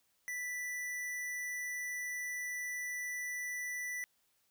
square tone, 1975.5 Hz, B6, in tune, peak -38 dBFS, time 0.28-4.04 s, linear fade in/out 0 ms, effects white hiss -75 dBFS RMS until 4.5 s

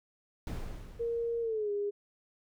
brown noise with exponential decay, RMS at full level -34 dBFS, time 0.47-1.81 s, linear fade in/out 1 ms, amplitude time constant 290 ms
sine tone with pitch glide, 466.2 to 408.2 Hz, A#4 to G#4, 0 to -30 cents, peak -30 dBFS, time 0.99-1.91 s, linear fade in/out 20 ms, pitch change -230 cents, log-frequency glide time 1.41-1.71 s
effects none

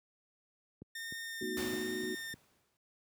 click train, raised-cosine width 3 ms, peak -34 dBFS, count 6, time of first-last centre 0.82-2.34 s, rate 3.29 Hz
sawtooth tone with vibrato, 1818 Hz, A#6, 44 cents flat, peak -37 dBFS, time 0.95-2.34 s, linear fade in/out 5 ms, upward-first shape sine, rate 1.2 Hz, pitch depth 11 cents each way
sine chord, B dominant seventh, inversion third, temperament equal, 220 / 246.9 / 311.1 / 370 Hz, A3 / B3 / D#4 / F#4, 0 / 0 / 0 / 0 cents, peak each -44 / -43 / -43 / -38 dBFS, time 1.41-2.15 s, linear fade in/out 5 ms
pink noise with exponential decay, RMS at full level -39 dBFS, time 1.57-2.77 s, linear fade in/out 1 ms, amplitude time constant 260 ms
effects high-pass 100 Hz 12 dB/octave

